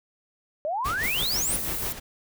sine exponential sweep, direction up, 580 to 9990 Hz, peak -25 dBFS, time 0.65-1.56 s, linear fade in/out 0 ms
pink noise with tremolo, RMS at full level -32 dBFS, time 0.84-2 s, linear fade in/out 20 ms, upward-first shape sine, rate 6.1 Hz, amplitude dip 65%
violet noise, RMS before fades -31 dBFS, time 1.03-1.93 s, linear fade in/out 10 ms
effects none

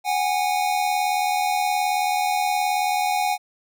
square tone pair together, 740 / 818.8 Hz, F#5 / G#5, 0 / -25 cents, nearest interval major second, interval 175 cents, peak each -24 / -23 dBFS, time 0.04-3.38 s, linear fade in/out 50 ms, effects none

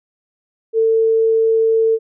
sine tone, 448.1 Hz, A4, 32 cents sharp, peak -11 dBFS, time 0.73-1.99 s, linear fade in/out 50 ms, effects none

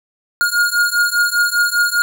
square beating tone pair, 1425 / 1430 Hz, F6 / F6, +34 / +41 cents, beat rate 5 Hz, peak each -17 dBFS, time 0.41-2.02 s, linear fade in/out 0 ms, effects none

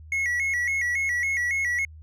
triangle tone with vibrato, 2053 Hz, C7, 33 cents flat, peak -21 dBFS, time 0.12-1.85 s, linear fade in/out 2 ms, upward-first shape square, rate 3.6 Hz, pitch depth 99 cents each way, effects added 78 Hz sine -42 dBFS peak until 2.02 s

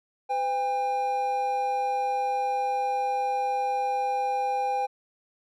triangle tone pair together, 508.2 / 804 Hz, B4 / G5, +49 / +44 cents, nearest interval minor sixth, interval 795 cents, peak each -30 / -23 dBFS, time 0.29-4.87 s, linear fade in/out 20 ms, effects none

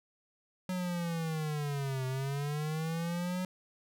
square linear two-way sweep, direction down then up, 185.1 to 129 to 185.1 Hz, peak -33 dBFS, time 0.69-3.45 s, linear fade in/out 2 ms, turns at 2.06 s, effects none

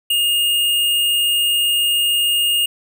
square tone, 2839 Hz, F7, 28 cents sharp, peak -15 dBFS, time 0.1-2.66 s, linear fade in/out 5 ms, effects none

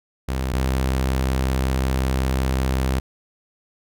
sawtooth tone pair in turn, 65.41 / 65.41 Hz, C2 / C2, 0 / 0 cents, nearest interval unison, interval 0 cents, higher neither, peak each -18 / -15 dBFS, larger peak second, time 0.28-0.53 / 0.53-3 s, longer second, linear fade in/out 10 ms, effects none

